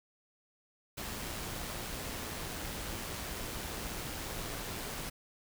pink noise with amplitude modulation, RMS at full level -39 dBFS, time 0.97-5.1 s, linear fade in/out 10 ms, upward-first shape sine, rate 115 Hz, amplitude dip 25%, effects none

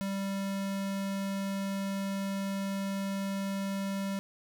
square tone, 196 Hz, G3, in tune, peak -32 dBFS, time 0.01-4.19 s, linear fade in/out 0 ms, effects none

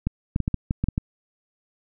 clicks, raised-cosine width 5 ms, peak -10 dBFS, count 9, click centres 0.07 / 0.361 / 0.403 / 0.479 / 0.543 / 0.709 / 0.84 / 0.886 / 0.979 s, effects none

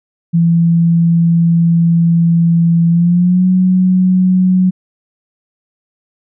sine tone with pitch glide, 168.1 to 184.38 Hz, E3 to F#3, +34 to -6 cents, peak -7 dBFS, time 0.33-4.71 s, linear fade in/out 20 ms, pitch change +160 cents, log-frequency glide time 2.89-3.46 s, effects none

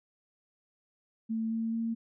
sine tone with pitch steps, 223.7 / 225.9 / 228.1 Hz, A3 / A3 / A#3, +29 / +46 / -37 cents, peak -29 dBFS, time 1.29-1.95 s, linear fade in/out 20 ms, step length 220 ms, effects none

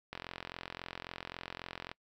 click train, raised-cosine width 0.3 ms, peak -24 dBFS, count 79, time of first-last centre 0.13-1.915 s, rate 43.7 Hz, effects noise-tail reverb RT60 0.1 s tail -25 dB re dry

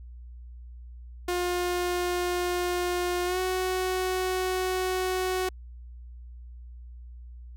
sawtooth tone with pitch glide, 355.8 to 370.7 Hz, F4 to F#4, +32 to +3 cents, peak -22 dBFS, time 1.28-5.49 s, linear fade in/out 5 ms, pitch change +71 cents, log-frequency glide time 3.25-3.39 s, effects added 60 Hz sine -41 dBFS peak until 7.56 s

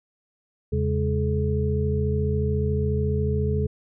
sine tone cluster, 82.3 / 136.4 / 206.9 / 426.4 Hz, E2 / C#3 / G#3 / G#4, -2 / -28 / -6 / +46 cents, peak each -24 / -26 / -30 / -27 dBFS, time 0.72-3.67 s, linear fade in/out 10 ms, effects none

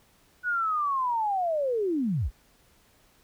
sine linear sweep, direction down, 1486 to 33.88 Hz, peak -24 dBFS, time 0.43-2.31 s, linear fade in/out 50 ms, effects pink hiss -62 dBFS RMS until 3.23 s

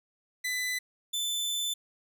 sawtooth tone pair in turn, 2001 / 3522 Hz, B6 / A7, +22 / +1 cents, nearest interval minor seventh, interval 979 cents, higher second, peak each -26 dBFS, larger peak neither, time 0.44-0.79 / 1.13-1.74 s, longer second, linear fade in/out 10 ms, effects none

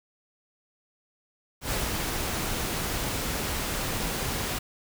pink noise with ADSR envelope, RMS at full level -28 dBFS, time 1.61-4.59 s, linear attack 100 ms, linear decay 180 ms, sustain -2 dB, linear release 10 ms, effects none

